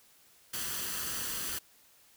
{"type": "noise with comb filter", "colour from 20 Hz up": "white", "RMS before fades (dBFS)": -36, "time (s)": [0.53, 1.59], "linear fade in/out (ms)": 10, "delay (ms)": 0.66, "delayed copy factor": 0.5, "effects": ["white hiss -62 dBFS RMS until 2.16 s"]}